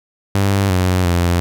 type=tone with pitch steps; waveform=sawtooth; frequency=98.8 / 91.6 / 87.1 Hz; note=G2 / F#2 / F2; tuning=+14 / -17 / -4 cents; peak=-9 dBFS; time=0.35-1.4 s; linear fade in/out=0 ms; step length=350 ms; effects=none